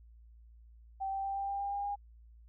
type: tone with pitch steps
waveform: sine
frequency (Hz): 776 / 780.9 / 785.9 / 790.9 / 796 / 801 / 806.2 / 811.3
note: G5 / G5 / G5 / G5 / G5 / G5 / G5 / G#5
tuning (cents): -18 / -7 / +4 / +15 / +26 / +37 / +48 / -41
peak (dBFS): -33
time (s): 1-1.96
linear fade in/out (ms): 20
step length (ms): 120
effects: added 57 Hz sine -54 dBFS peak until 2.48 s